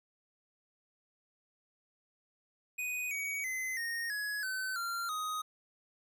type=tone with pitch steps; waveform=square; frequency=2489 / 2256 / 2045 / 1853.9 / 1680.5 / 1523.3 / 1380.9 / 1251.7 Hz; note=D#7 / C#7 / C7 / A#6 / G#6 / F#6 / F6 / D#6; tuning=0 / +30 / -40 / -10 / +20 / +50 / -20 / +10 cents; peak=-35 dBFS; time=2.78-5.42 s; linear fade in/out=10 ms; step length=330 ms; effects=none